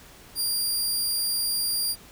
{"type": "tone", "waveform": "20% pulse", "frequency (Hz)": 4781, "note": "D8", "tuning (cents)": 30, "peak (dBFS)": -18, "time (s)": [0.35, 1.96], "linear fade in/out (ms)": 50, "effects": ["pink hiss -49 dBFS RMS until 2.11 s"]}